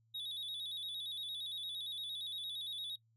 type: tone with vibrato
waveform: triangle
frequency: 3618 Hz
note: A7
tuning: 48 cents sharp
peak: -39 dBFS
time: 0.14-2.96 s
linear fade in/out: 10 ms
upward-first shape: square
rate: 8.7 Hz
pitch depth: 75 cents each way
effects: noise-tail reverb RT60 0.1 s tail -19 dB re dry + added 113 Hz sine -70 dBFS peak until 3.16 s